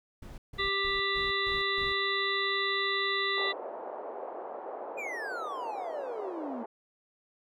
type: noise bursts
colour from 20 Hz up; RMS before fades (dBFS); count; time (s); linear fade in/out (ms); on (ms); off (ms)
brown; -44; 6; 0.22-1.93; 5; 160; 150
type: harmonic tone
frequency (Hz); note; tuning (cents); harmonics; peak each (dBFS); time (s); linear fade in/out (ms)
394; G4; +9; 1 / 3 / 5 / 7 / 9 / 10; -35 / -34 / -31 / -44 / -36 / -35; 0.58-3.53; 20
type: band-pass noise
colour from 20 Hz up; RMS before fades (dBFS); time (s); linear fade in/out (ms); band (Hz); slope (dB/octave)
white; -40; 3.37-6.66; 5; 410 to 800; 24
type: exponential sweep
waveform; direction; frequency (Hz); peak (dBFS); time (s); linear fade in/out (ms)
triangle; down; 2489 to 223.8; -34; 4.97-6.64; 20
effects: none

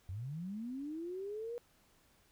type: linear sweep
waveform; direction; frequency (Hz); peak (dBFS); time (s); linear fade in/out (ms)
sine; up; 85.2 to 484.9; -39; 0.09-1.58; 0
effects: pink hiss -69 dBFS RMS until 2.31 s

